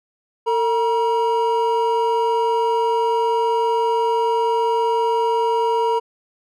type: tone pair together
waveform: triangle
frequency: 452.6 / 953 Hz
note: A4 / A#5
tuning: +49 / +38 cents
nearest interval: octave + minor second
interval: 1289 cents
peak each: -17 dBFS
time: 0.46-6 s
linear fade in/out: 20 ms
effects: none